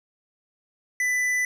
sine tone with tanh clipping, 1993 Hz, B6, 15 cents sharp, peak -23 dBFS, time 1-1.45 s, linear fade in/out 2 ms, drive 12 dB, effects none

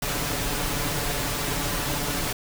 pink noise with comb filter, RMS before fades -27 dBFS, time 0.02-2.33 s, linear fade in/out 5 ms, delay 6.9 ms, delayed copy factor +0.6, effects none

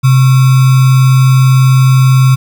sine tone with sample-and-hold, 130.81 Hz, C3, in tune, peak -3 dBFS, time 0.03-2.36 s, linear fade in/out 20 ms, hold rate 1225 Hz, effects none

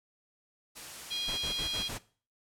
white noise, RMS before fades -44 dBFS, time 0.75-1.98 s, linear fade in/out 20 ms
harmonic tone, 816 Hz, G#5, 31 cents flat, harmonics 3 / 4 / 5 / 6 / 7, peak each -43 / -34 / -40 / -47 / -49 dBFS, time 1.1-1.89 s, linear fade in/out 20 ms
pink noise bursts, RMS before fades -39 dBFS, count 5, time 1.27-1.988 s, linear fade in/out 20 ms, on 110 ms, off 42 ms
effects noise-tail reverb RT60 0.4 s tail -18 dB re dry + low-pass 11000 Hz 12 dB/octave

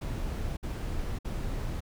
brown noise bursts, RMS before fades -33 dBFS, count 3, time 0.01-1.806 s, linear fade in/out 10 ms, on 560 ms, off 58 ms, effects none

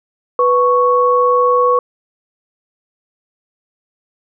sine tone pair together, 493.9 / 1108.7 Hz, B4 / C#6, 0 / 0 cents, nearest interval octave + major second, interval 1400 cents, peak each -12 dBFS, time 0.39-1.79 s, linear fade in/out 2 ms, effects none

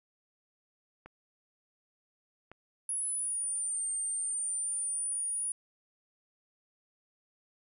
clicks, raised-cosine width 0.5 ms, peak -33 dBFS, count 2, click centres 1.06 / 2.516 s
sine exponential two-way sweep, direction down then up, 10400 to 8730 to 9720 Hz, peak -31 dBFS, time 2.89-5.52 s, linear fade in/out 2 ms, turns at 3.9 s
effects none

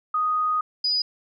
sine tone pair in turn, 1244.5 / 4945 Hz, D#6 / D#8, 0 / -12 cents, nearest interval 2 octaves, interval 2388 cents, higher second, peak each -20 dBFS, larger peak neither, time 0.14-0.61 / 0.84-1.02 s, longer first, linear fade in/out 5 ms, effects none

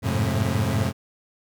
30% pulse tone cluster, 89.9 / 104.9 / 110.1 / 132.6 Hz, F#2 / G#2 / A2 / C3, -49 / +18 / +2 / +23 cents, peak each -24 dBFS, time 0.02-0.93 s, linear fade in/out 50 ms, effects none

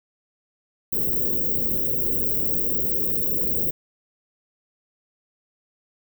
white band-stop noise, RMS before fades -23 dBFS, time 0.92-3.71 s, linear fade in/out 10 ms, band 540 to 16000 Hz, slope 96 dB/octave, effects none

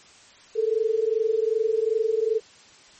sine tone pair together, 432.2 / 454.8 Hz, A4 / A#4, -31 / -43 cents, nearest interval minor second, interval 88 cents, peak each -23 / -23 dBFS, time 0.55-2.4 s, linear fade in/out 20 ms, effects white hiss -51 dBFS RMS until 2.99 s + MP3 32 kbps

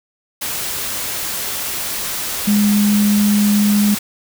sine tone in noise, 206.7 Hz, G#3, 8 cents flat, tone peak -11 dBFS, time 2.47-3.95 s, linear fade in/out 10 ms, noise white, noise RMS -23 dBFS, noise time 0.41-3.99 s, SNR +9 dB, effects none

